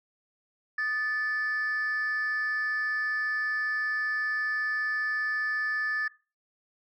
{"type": "tone pair together", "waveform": "sine", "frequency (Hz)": [1233, 1747.4], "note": ["D#6", "A6"], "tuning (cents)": [-16, -12], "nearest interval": "tritone", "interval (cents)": 604, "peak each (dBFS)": [-36, -25], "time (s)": [0.78, 6.08], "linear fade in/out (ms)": 5, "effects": ["noise-tail reverb RT60 0.3 s tail -18 dB re dry", "tanh soft clip ceiling -24 dBFS"]}